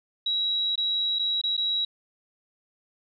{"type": "tone with dropouts", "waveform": "sine", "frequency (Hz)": 3872, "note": "B7", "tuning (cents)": -35, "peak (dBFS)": -23, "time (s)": [0.26, 1.85], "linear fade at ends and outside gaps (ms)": 5, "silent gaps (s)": [[0.757, 0.777], [1.188, 1.193], [1.415, 1.437], [1.568, 1.576]], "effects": []}